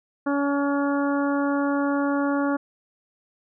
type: harmonic tone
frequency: 282.8 Hz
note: C#4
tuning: 35 cents sharp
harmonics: 1 / 2 / 3 / 4 / 5 / 6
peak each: -22 / -28 / -32 / -32 / -32 / -40 dBFS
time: 0.26-2.57 s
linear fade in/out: 10 ms
effects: none